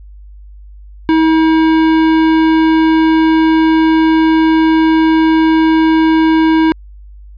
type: tone with tanh clipping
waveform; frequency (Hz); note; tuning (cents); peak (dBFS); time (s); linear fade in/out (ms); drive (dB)
sine; 320; D#4; +49; -9; 1.09-6.72; 0; 18
effects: added 50 Hz sine -32 dBFS peak until 7.37 s + resampled to 11025 Hz

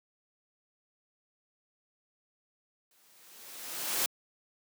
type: noise with exponential growth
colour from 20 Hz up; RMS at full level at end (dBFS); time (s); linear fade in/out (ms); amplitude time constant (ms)
white; -28; 2.91-4.06; 2; 250
effects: high-pass 200 Hz 12 dB/octave

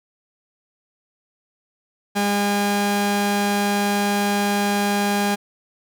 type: tone pair together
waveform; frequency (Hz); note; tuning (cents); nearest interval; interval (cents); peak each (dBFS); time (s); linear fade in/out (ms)
sawtooth; 203.2 / 406.4; G#3 / G#4; -38 / -38; octave; 1200; -16; 2.15-5.36; 20
effects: none

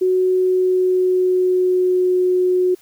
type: tone with pitch glide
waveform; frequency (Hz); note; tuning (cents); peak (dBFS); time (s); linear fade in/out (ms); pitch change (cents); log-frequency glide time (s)
sine; 370 to 364.9; F#4 to F#4; 0 to -24; -13; 0.01-2.75; 10; -24; 0.32-2.18
effects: white hiss -52 dBFS RMS until 2.81 s

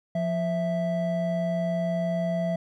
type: tone pair together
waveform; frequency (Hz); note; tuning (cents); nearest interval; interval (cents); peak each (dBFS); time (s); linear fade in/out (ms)
triangle; 174.47 / 659.3; F3 / E5; -1 / 0; octave + major seventh; 2301; -25; 0.15-2.56; 5
effects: none

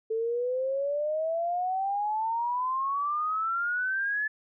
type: exponential sweep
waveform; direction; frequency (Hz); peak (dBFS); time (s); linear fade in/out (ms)
sine; up; 440 to 1736; -26; 0.1-4.28; 10
effects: none

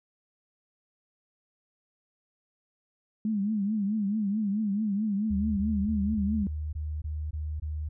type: tone with vibrato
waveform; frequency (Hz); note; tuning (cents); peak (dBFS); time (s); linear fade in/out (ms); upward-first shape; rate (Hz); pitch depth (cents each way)
sine; 207.7; G#3; 0; -25; 3.25-6.47; 2; triangle; 4.6; 130
type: tone bursts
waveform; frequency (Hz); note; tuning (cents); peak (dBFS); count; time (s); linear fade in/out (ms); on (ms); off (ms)
sine; 76.4; D#2; -31; -30; 9; 5.3-7.89; 10; 270; 20
effects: none

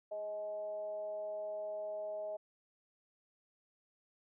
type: tone with frequency modulation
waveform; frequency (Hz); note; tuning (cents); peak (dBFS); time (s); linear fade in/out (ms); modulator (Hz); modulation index
sine; 630; D#5; +21; -38; 0.11-2.37; 10; 215; 0.36
effects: none

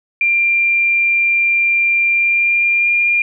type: tone with pitch glide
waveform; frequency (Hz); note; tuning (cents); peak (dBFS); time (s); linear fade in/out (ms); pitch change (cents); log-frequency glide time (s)
sine; 2380 to 2405; D7 to D7; +22 to +41; -11; 0.21-3.22; 2; +19; 2.12-2.91
effects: none

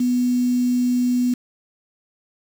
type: tone with quantisation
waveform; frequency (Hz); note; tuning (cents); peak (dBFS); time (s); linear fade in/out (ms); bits
sine; 247.1; B3; +1; -16; 0-1.34; 5; 6
effects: none

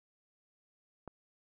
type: click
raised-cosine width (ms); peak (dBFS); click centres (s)
1; -30; 1.077
effects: none

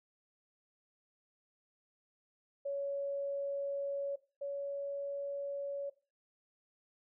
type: tone pair in turn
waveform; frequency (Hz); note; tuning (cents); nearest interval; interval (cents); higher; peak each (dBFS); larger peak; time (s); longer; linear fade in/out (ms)
sine; 560 / 562.4; C#5 / C#5; +18 / +25; unison; 7; second; -34 / -36; first; 2.65-4.16 / 4.41-5.9; first; 10
effects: noise-tail reverb RT60 0.3 s tail -17 dB re dry

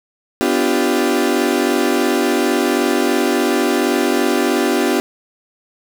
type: chord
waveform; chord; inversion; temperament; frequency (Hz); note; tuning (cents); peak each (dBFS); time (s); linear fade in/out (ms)
35% pulse; G dominant seventh; first; equal with one note detuned; 250.1 / 293.7 / 349.2 / 392; B3 / D4 / F4 / G4; +22 / 0 / 0 / 0; -18; 0.41-5; 0
effects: none

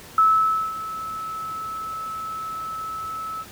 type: tone with ADSR envelope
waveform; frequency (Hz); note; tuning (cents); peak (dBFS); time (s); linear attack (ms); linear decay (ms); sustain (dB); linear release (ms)
sine; 1303; E6; -20; -12; 0.18-3.45; 3; 540; -16; 44
effects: pink hiss -43 dBFS RMS until 3.51 s + high-pass 60 Hz 12 dB/octave

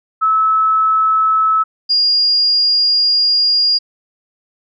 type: tone pair in turn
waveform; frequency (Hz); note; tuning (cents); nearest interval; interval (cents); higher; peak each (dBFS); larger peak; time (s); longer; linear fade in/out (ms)
sine; 1300 / 4836; E6 / D8; -24 / +50; octave + major seventh; 2274; second; -10; neither; 0.21-1.64 / 1.89-3.79; second; 20
effects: none

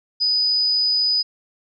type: tone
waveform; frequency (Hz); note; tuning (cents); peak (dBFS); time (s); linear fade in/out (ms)
sine; 4978; D#8; 0; -16; 0.2-1.23; 20
effects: none

